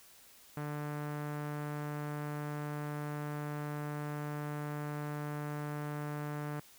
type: tone with low-pass filter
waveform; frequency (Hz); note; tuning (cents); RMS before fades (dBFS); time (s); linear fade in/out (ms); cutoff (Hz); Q
sawtooth; 148; D3; +14; -39; 0.57-6.6; 2; 1600; 1.4
effects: white hiss -59 dBFS RMS until 6.78 s